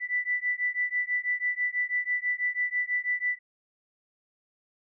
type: beating tone pair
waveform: sine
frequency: 1975.5 / 1981.6 Hz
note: B6 / B6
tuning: 0 / +5 cents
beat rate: 6.1 Hz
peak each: -29 dBFS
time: 0-3.39 s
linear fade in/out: 50 ms
effects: none